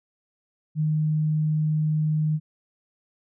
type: tone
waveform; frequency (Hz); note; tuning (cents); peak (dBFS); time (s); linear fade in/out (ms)
sine; 154.2; D#3; -15; -20; 0.75-2.4; 50
effects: none